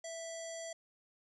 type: tone with low-pass filter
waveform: square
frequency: 659 Hz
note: E5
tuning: 1 cent flat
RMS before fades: -44 dBFS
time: 0.04-0.73 s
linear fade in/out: 5 ms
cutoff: 7100 Hz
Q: 6.2
effects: none